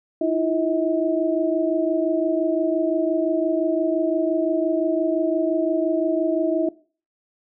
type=tone cluster; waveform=sine; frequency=315 / 340.8 / 639 Hz; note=D#4 / F4 / D#5; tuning=+21 / -42 / +46 cents; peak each=-23 dBFS; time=0.21-6.69 s; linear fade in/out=5 ms; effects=noise-tail reverb RT60 0.4 s tail -19 dB re dry